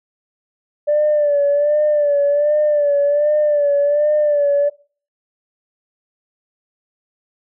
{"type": "tone with vibrato", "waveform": "sine", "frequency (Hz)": 586, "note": "D5", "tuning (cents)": -4, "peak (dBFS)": -11, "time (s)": [0.87, 4.7], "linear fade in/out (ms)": 20, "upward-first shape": "sine", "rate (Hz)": 1.3, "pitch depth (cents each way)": 50, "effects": ["noise-tail reverb RT60 0.4 s tail -20 dB re dry", "tanh soft clip ceiling -8 dBFS"]}